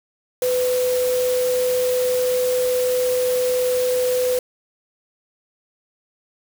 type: tone in noise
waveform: sine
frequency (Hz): 502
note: B4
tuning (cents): +28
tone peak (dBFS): -17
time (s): 0.42-4.39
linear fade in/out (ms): 2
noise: white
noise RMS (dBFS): -30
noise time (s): 0.42-4.39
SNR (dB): +10
effects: none